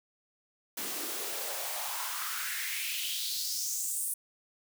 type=noise with high-pass filter sweep; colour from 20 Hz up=white; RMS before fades=-35 dBFS; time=0.77-4.14 s; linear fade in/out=5 ms; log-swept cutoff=240 to 10000 Hz; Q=3.5; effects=none